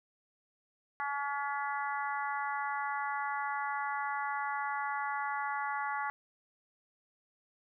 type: harmonic tone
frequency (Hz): 283.5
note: C#4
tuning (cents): +39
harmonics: 3 / 4 / 5 / 6 / 7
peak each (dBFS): -36 / -38 / -40 / -42 / -43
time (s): 1-6.1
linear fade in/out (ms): 0
effects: none